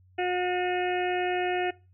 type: harmonic tone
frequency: 360.9 Hz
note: F#4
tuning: 43 cents flat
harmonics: 1 / 2 / 4 / 5 / 6 / 7 / 8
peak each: -28 / -29 / -39 / -37 / -40 / -37 / -41 dBFS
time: 0.18-1.71 s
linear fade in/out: 10 ms
effects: noise-tail reverb RT60 0.3 s tail -22 dB re dry + added 92 Hz sine -56 dBFS peak until 1.93 s